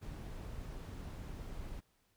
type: noise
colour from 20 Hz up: brown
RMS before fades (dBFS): -45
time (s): 0.01-1.81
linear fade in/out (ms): 20
effects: pink hiss -75 dBFS RMS until 2.16 s